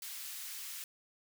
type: high-pass noise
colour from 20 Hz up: white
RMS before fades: -44 dBFS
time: 0.02-0.84 s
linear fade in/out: 2 ms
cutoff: 1700 Hz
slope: 12 dB/octave
effects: none